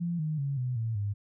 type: tone with pitch steps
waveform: sine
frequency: 171.7 / 154.74 / 139.46 / 125.69 / 113.28 / 102.09 Hz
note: F3 / D#3 / C#3 / B2 / A#2 / G#2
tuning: -29 / -9 / +11 / +31 / -49 / -29 cents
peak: -28 dBFS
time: 0-1.14 s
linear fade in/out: 20 ms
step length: 190 ms
effects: none